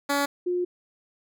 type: tone pair in turn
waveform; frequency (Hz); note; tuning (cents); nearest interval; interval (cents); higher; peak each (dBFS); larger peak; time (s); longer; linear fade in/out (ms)
10% pulse / sine; 283.3 / 356.9; C#4 / F4; +38 / +38; major third; 400; second; -14 / -23; first; 0.09-0.26 / 0.46-0.65; second; 10
effects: none